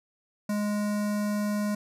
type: tone with notch filter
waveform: square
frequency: 207.7 Hz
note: G#3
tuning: in tune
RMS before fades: -28 dBFS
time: 0.49-1.75 s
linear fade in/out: 5 ms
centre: 3200 Hz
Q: 1.2
effects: resampled to 32000 Hz